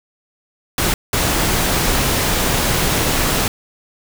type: noise bursts at uneven times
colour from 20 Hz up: pink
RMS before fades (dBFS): -17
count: 2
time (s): 0.78-0.94 / 1.13-3.48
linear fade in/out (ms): 2
effects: none